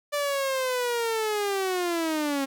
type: linear sweep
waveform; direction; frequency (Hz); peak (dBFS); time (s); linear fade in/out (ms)
sawtooth; down; 587.3 to 268.8; -21; 0.12-2.46; 20
effects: none